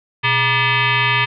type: tone with frequency modulation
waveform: sine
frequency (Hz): 414.6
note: G#4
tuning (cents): -3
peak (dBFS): -13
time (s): 0.23-1.26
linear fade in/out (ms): 20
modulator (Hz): 538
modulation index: 5.2
effects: none